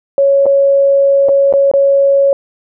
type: tone with dropouts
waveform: sine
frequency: 554.4 Hz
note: C#5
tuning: in tune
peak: -6 dBFS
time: 0.18-2.33 s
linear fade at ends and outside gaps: 1 ms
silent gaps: 0.457-0.464 / 1.286-1.291 / 1.526-1.537 / 1.714-1.737 s
effects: none